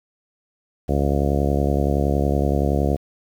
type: harmonic tone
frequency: 70.7 Hz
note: C#2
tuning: 35 cents sharp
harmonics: 1 / 2 / 3 / 4 / 5 / 6 / 7 / 8 / 9 / 10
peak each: -21 / -24 / -26 / -27 / -28 / -29 / -29 / -30 / -31 / -31 dBFS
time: 0.88-2.97 s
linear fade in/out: 20 ms
effects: 8-bit